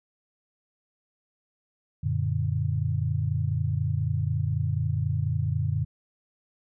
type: chord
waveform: sine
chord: Gb augmented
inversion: none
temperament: equal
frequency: 92.5 / 116.54 / 146.83 Hz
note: Gb2 / Bb2 / D3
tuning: 0 / 0 / 0 cents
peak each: -28 dBFS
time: 2.03-5.85 s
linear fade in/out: 10 ms
effects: none